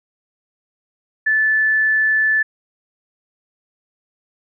sine tone, 1746 Hz, A6, 14 cents flat, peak -13 dBFS, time 1.26-2.43 s, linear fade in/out 10 ms, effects none

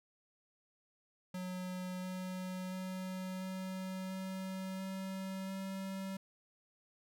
square tone with pitch steps, 183.2 / 184.69 / 186.19 / 187.7 / 189.22 / 190.76 / 192.31 Hz, F#3 / F#3 / F#3 / F#3 / F#3 / G3 / G3, -17 / -3 / +11 / +25 / +39 / -47 / -33 cents, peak -40 dBFS, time 1.34-6.17 s, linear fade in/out 5 ms, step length 690 ms, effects none

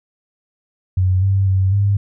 sine tone with pitch steps, 92.7 / 97.3 / 95.1 / 100.5 Hz, F#2 / G2 / F#2 / G2, +4 / -12 / +48 / +44 cents, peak -12 dBFS, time 0.97-1.97 s, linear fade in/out 5 ms, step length 250 ms, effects none

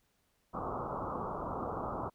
white low-pass noise, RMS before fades -38 dBFS, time 0.53-2.1 s, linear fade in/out 20 ms, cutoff 1300 Hz, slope 96 dB/octave, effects pink hiss -75 dBFS RMS until 2.14 s

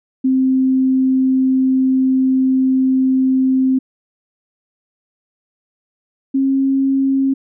sine tone pair in turn, 261.6 / 269.9 Hz, C4 / C#4, 0 / -46 cents, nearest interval minor second, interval 54 cents, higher second, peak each -11 / -12 dBFS, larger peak first, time 0.24-3.79 / 6.34-7.34 s, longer first, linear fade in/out 10 ms, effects none

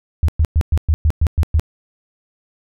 sine tone bursts, 77.78 Hz, D#2, in tune, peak -10 dBFS, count 9, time 0.23-1.596 s, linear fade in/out 0 ms, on 54 ms, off 110 ms, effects none

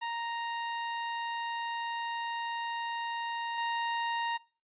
sawtooth tone with level steps, 932.3 Hz, A#5, in tune, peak -29 / -26 dBFS, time 0.01-4.38 s, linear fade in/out 20 ms, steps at 3.58 s, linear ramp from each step 2 ms, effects noise-tail reverb RT60 0.4 s tail -23 dB re dry + resampled to 8000 Hz

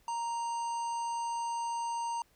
harmonic tone with a mistuned harmonic, 932.3 Hz, A#5, in tune, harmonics 1 / 3 / 5 / 7 / 9, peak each -32 / -50 / -53 / -49 / -51 dBFS, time 0.08-2.22 s, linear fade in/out 2 ms, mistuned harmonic 7, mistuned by -70 cents, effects pink hiss -68 dBFS RMS until 2.35 s

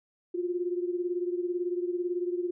sine beating tone pair, 351 / 369 Hz, F4 / F#4, +9 / -5 cents, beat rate 18 Hz, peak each -29 / -34 dBFS, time 0.34-2.51 s, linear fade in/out 10 ms, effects none

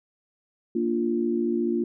sine chord, Bb major, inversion none, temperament equal with one note detuned, 233.1 / 293.7 / 348 Hz, Bb3 / D4 / F4, 0 / 0 / -6 cents, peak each -26 / -30 / -25 dBFS, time 0.75-1.84 s, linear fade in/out 5 ms, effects none

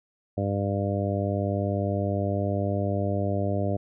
harmonic tone, 99.9 Hz, G2, 33 cents sharp, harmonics 1 / 2 / 3 / 4 / 5 / 6 / 7, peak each -27 / -31 / -33 / -35 / -35 / -31 / -36 dBFS, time 0.37-3.77 s, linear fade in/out 10 ms, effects none

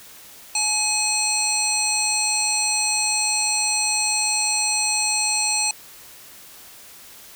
harmonic tone, 847 Hz, G#5, 34 cents sharp, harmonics 1 / 3 / 5 / 7 / 9 / 10, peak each -29 / -26 / -25 / -28 / -26 / -25 dBFS, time 0.55-5.71 s, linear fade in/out 2 ms, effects white hiss -44 dBFS RMS until 7.35 s

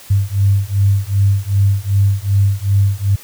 sine beating tone pair, 98 / 100.6 Hz, G2 / G2, 0 / +45 cents, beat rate 2.6 Hz, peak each -14 / -14 dBFS, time 0.1-3.16 s, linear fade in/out 10 ms, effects white hiss -39 dBFS RMS until 3.23 s

